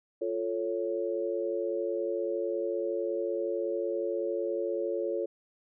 sine chord, F augmented, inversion none, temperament equal, 349.2 / 440 / 554.4 Hz, F4 / A4 / C#5, 0 / 0 / 0 cents, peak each -33 dBFS, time 0.21-5.26 s, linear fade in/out 10 ms, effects none

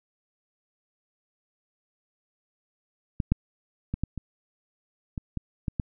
clicks, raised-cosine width 5 ms, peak -13 / -8 / -16 / -14 / -21 / -19 / -17 / -15 / -14 dBFS, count 9, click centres 3.202 / 3.32 / 3.94 / 4.036 / 4.177 / 5.178 / 5.373 / 5.682 / 5.798 s, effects none

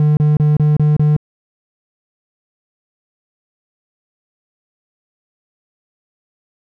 triangle tone bursts, 150.2 Hz, D3, 39 cents sharp, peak -7 dBFS, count 6, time 0-1.165 s, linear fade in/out 2 ms, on 170 ms, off 29 ms, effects none

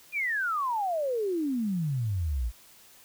sine exponential sweep, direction down, 2489 to 53.2 Hz, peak -26 dBFS, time 0.12-2.52 s, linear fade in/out 50 ms, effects white hiss -55 dBFS RMS until 3.04 s

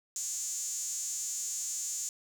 sawtooth tone with high-pass filter, 293.7 Hz, D4, in tune, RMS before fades -36 dBFS, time 0.16-2.09 s, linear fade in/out 2 ms, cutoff 6900 Hz, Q 8.2, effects none

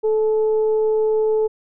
sine tone with frequency modulation, 434.3 Hz, A4, 23 cents flat, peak -15 dBFS, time 0.03-1.48 s, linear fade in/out 20 ms, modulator 431 Hz, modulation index 0.29, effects none

